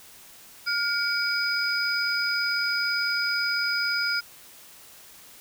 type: tone cluster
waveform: sine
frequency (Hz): 1415 / 2274 / 4969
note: F6 / C#7 / D#8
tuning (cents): +22 / +44 / -3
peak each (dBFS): -26 / -32 / -27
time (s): 0.66-4.21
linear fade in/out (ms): 20
effects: white hiss -49 dBFS RMS until 5.4 s